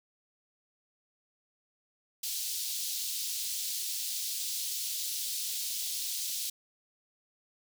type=high-pass noise; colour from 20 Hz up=pink; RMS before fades=-35 dBFS; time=2.23-6.5 s; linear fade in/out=5 ms; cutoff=3700 Hz; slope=24 dB/octave; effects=none